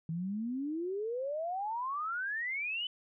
sine exponential sweep, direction up, 157.9 to 3048 Hz, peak -33 dBFS, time 0.09-2.87 s, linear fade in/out 2 ms, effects none

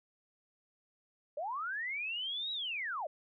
sine linear two-way sweep, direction up then down, 550 to 3900 to 550 Hz, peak -35 dBFS, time 1.37-3.07 s, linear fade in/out 5 ms, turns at 2.52 s, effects none

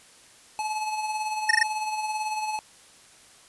square tone with tremolo, 859 Hz, A5, 42 cents flat, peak -26 dBFS, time 0.59-2.59 s, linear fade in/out 0 ms, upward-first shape sine, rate 18 Hz, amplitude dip 45%
square tone bursts, 1833 Hz, A#6, 30 cents flat, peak -16 dBFS, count 4, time 1.49-1.63 s, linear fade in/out 5 ms, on 20 ms, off 20 ms
effects white hiss -53 dBFS RMS until 3.48 s + resampled to 24000 Hz

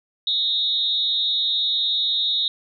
sine tone with amplitude modulation, 3743 Hz, A#7, 6 cents sharp, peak -15 dBFS, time 0.27-2.48 s, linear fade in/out 2 ms, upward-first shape sine, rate 289 Hz, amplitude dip 85%, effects none

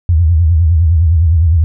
sine tone with vibrato, 82.41 Hz, E2, in tune, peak -6 dBFS, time 0.09-1.64 s, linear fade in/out 0 ms, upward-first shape sine, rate 9.8 Hz, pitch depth 140 cents each way, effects none

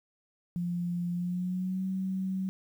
sine tone with pitch glide, 174.61 to 189.32 Hz, F3 to F#3, 0 to +40 cents, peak -29 dBFS, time 0.56-2.49 s, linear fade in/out 0 ms, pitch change +140 cents, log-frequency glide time 1.12-1.85 s, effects 10-bit

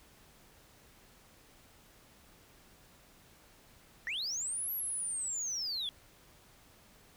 sine linear two-way sweep, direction up then down, 1760 to 11840 to 3283 Hz, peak -32 dBFS, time 4.07-5.89 s, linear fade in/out 0 ms, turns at 4.72 s, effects tanh soft clip ceiling -32 dBFS + pink hiss -61 dBFS RMS until 7.16 s

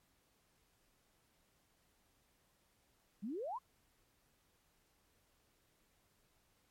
sine exponential sweep, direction up, 185 to 1108.7 Hz, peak -39 dBFS, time 3.22-3.59 s, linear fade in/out 20 ms, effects pink hiss -75 dBFS RMS until 6.7 s + MP3 64 kbps

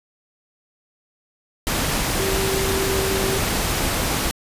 sine tone in noise, 386.6 Hz, G4, 24 cents flat, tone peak -23 dBFS, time 2.19-3.38 s, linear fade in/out 0 ms, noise pink, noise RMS -22 dBFS, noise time 1.67-4.31 s, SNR -4 dB, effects resampled to 32000 Hz

